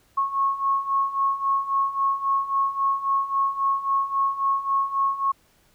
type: beating tone pair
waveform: sine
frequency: 1093 / 1096.7 Hz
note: C#6 / C#6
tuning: -25 / -19 cents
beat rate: 3.7 Hz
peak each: -26 / -22 dBFS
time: 0.17-5.32 s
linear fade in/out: 10 ms
effects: pink hiss -61 dBFS RMS until 5.74 s